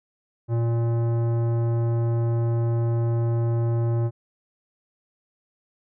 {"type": "tone with tanh clipping", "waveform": "sine", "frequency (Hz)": 116.54, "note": "A#2", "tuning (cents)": 0, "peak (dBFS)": -22, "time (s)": [0.48, 4.11], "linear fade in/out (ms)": 50, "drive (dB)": 15, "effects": []}